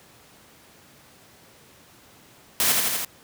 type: noise with echo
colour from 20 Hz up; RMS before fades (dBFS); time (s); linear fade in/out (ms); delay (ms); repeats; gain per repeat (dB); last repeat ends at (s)
white; -21; 2.6-2.72; 0; 82; 4; -2; 3.048
effects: pink hiss -52 dBFS RMS until 3.23 s + high-pass 100 Hz 12 dB/octave